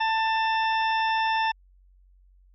harmonic tone, 889 Hz, A5, 18 cents sharp, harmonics 1 / 2 / 3 / 4 / 6, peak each -23 / -29 / -33 / -35 / -39 dBFS, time 0-1.52 s, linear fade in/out 10 ms, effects added 46 Hz sine -54 dBFS peak until 2.54 s

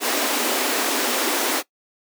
pink high-pass noise, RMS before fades -22 dBFS, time 0-1.63 s, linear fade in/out 50 ms, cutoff 240 Hz, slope 96 dB/octave, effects noise-tail reverb RT60 0.1 s tail -20 dB re dry

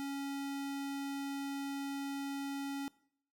square tone, 278 Hz, C#4, 5 cents sharp, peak -38 dBFS, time 0-2.88 s, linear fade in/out 0 ms, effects noise-tail reverb RT60 0.6 s tail -21 dB re dry

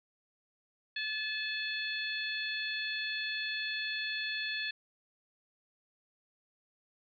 harmonic tone, 864 Hz, A5, 32 cents flat, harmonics 2 / 3 / 4 / 5, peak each -37 / -39 / -40 / -41 dBFS, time 0.96-4.71 s, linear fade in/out 5 ms, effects none

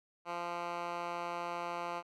10% pulse tone with band-pass filter, 173 Hz, F3, 16 cents flat, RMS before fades -39 dBFS, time 0.25-2.03 s, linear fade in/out 50 ms, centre 1200 Hz, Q 0.97, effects none

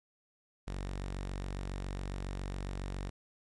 sawtooth tone, 47.26 Hz, F#1, 37 cents sharp, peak -33 dBFS, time 0.67-3.1 s, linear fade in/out 10 ms, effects resampled to 22050 Hz + 11-bit

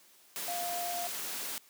sine tone in noise, 700 Hz, F5, 4 cents sharp, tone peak -35 dBFS, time 0.48-1.07 s, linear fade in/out 0 ms, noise white, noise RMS -38 dBFS, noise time 0.36-1.58 s, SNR 0 dB, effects white hiss -61 dBFS RMS until 1.69 s + high-pass 200 Hz 12 dB/octave

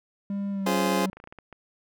triangle tone with pitch glide, 199.5 to 190.38 Hz, G3 to F#3, +31 to +50 cents, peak -25 dBFS, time 0.3-1.1 s, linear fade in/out 2 ms, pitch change -81 cents, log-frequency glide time 0.51-0.72 s
25% pulse chord, Db major seventh, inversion none, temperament just, 277.2 / 346.5 / 415.8 / 519.7 Hz, Db4 / F4 / Ab4 / C5, 0 / -14 / +2 / -12 cents, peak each -26 dBFS, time 0.66-1.06 s, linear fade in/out 5 ms
clicks, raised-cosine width 0.5 ms, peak -29 dBFS, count 10, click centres 0.753 / 0.797 / 1.131 / 1.17 / 1.201 / 1.24 / 1.274 / 1.325 / 1.387 / 1.527 s
effects none

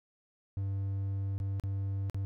triangle tone with dropouts, 98 Hz, G2, in tune, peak -29 dBFS, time 0.57-2.25 s, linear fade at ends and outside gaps 0 ms, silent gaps 1.38-1.401 / 1.598-1.637 / 2.098-2.145 s, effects none

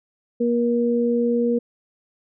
sine tone pair together, 237.5 / 475.7 Hz, A#3 / A#4, +33 / +35 cents, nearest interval octave, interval 1202 cents, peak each -20 dBFS, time 0.4-1.59 s, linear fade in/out 10 ms, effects none

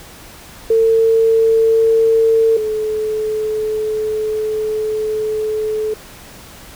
sine tone pair in turn, 450.1 / 431.5 Hz, A4 / A4, +39 / -34 cents, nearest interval minor second, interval 73 cents, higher first, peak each -9 / -16 dBFS, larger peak first, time 0.7-2.57 / 2.57-5.94 s, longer second, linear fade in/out 5 ms, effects pink hiss -38 dBFS RMS until 6.75 s

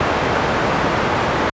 white low-pass noise, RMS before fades -18 dBFS, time 0-1.5 s, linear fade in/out 5 ms, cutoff 1200 Hz, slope 12 dB/octave, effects high-pass 60 Hz 12 dB/octave + resampled to 16000 Hz

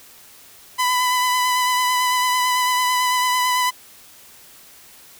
sawtooth tone with vibrato, 1000 Hz, B5, 21 cents sharp, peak -13 dBFS, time 0.78-3.71 s, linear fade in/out 20 ms, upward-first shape sine, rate 9 Hz, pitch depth 18 cents each way, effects white hiss -46 dBFS RMS until 5.19 s

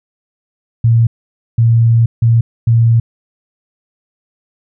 sine tone bursts at uneven times, 115.5 Hz, A#2, 16 cents flat, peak -6 dBFS, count 4, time 0.84-1.07 / 1.58-2.06 / 2.22-2.41 / 2.67-3 s, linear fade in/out 5 ms, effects none

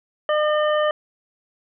harmonic tone, 605 Hz, D#5, 49 cents flat, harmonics 1 / 2 / 3 / 5, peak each -18 / -24 / -28 / -32 dBFS, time 0.29-0.91 s, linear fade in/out 2 ms, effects none

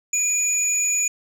sine tone pair together, 2435 / 6887 Hz, D#7 / A8, -38 / -38 cents, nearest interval octave + tritone, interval 1800 cents, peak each -24 / -17 dBFS, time 0.13-1.08 s, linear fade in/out 5 ms, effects tanh soft clip ceiling -16 dBFS

